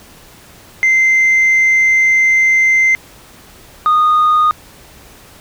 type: tone pair in turn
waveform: sine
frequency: 2079 / 1233 Hz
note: C7 / D#6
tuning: -12 / -16 cents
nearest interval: major sixth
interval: 904 cents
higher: first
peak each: -6 dBFS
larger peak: neither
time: 0.83-2.95 / 3.86-4.51 s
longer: first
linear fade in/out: 0 ms
effects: tanh soft clip ceiling -6 dBFS + pink hiss -41 dBFS RMS until 5.4 s